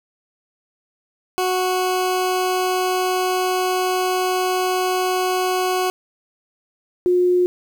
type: tone pair in turn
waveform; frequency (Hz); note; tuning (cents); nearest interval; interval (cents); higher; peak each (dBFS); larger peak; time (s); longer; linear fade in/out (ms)
20% pulse / sine; 368.5 / 359; F#4 / F4; -7 / +48; unison; 45; first; -13; neither; 1.38-5.9 / 7.06-7.46; first; 0
effects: 8-bit